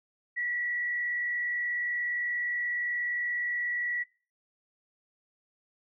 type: tone with frequency modulation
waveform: sine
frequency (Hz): 1939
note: B6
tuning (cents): -32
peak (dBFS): -29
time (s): 0.36-4.04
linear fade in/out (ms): 20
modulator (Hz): 56.9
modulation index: 0.52
effects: noise-tail reverb RT60 0.4 s tail -22 dB re dry